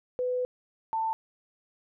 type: tone pair in turn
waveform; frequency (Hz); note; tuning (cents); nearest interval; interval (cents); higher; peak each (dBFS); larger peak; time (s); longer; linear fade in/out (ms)
sine; 500 / 890.9; B4 / A5; +21 / +21; minor seventh; 1000; second; -26; neither; 0.19-0.45 / 0.93-1.13; first; 0
effects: none